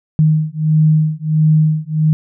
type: beating tone pair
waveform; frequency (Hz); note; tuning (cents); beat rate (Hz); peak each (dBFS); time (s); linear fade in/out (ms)
sine; 154.7 / 156.2; D#3 / D#3; -10 / +7; 1.5; -13; 0.19-2.13; 0
effects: none